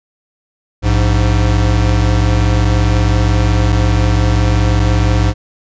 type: tone pair together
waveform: square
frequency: 58.2 / 103.83 Hz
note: A#1 / G#2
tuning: -2 / 0 cents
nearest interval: minor seventh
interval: 1002 cents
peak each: -13 dBFS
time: 0.82-5.34 s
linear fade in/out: 50 ms
effects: resampled to 16000 Hz